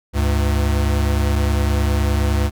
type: tone pair together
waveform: square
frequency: 71.27 / 101 Hz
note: C#2 / G#2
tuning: +49 / -48 cents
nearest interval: tritone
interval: 603 cents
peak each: -17 / -22 dBFS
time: 0.13-2.51 s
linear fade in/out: 50 ms
effects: none